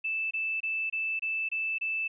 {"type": "tone bursts", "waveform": "sine", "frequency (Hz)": 2637, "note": "E7", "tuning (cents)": 0, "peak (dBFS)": -28, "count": 7, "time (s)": [0.04, 2.08], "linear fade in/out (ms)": 10, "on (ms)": 270, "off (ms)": 25, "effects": []}